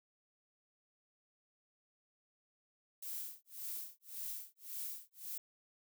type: noise with tremolo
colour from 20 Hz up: violet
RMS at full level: -42 dBFS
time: 3.02-5.38 s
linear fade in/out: 5 ms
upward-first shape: sine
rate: 1.8 Hz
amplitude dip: 100%
effects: none